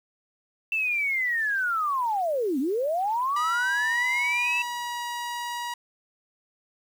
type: linear two-way sweep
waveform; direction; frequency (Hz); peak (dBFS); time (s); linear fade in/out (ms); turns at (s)
sine; down then up; 2684 to 246.5 to 2684; -23; 0.72-4.62; 2; 2.59
type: tone with pitch glide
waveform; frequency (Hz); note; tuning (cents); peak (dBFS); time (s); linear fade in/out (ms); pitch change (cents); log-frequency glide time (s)
sawtooth; 971 to 958.7; B5 to A#5; -30 to +48; -26; 3.36-5.74; 5; -22; 4.26-5.03
effects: low-pass 9000 Hz 12 dB/octave + 8-bit